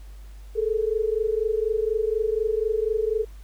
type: tone pair together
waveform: sine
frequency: 425.9 / 450 Hz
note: G#4 / A4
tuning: +44 / +39 cents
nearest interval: minor second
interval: 95 cents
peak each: -24 dBFS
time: 0.55-3.25 s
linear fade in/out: 20 ms
effects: added 50 Hz sine -39 dBFS peak until 3.43 s + pink hiss -57 dBFS RMS until 3.43 s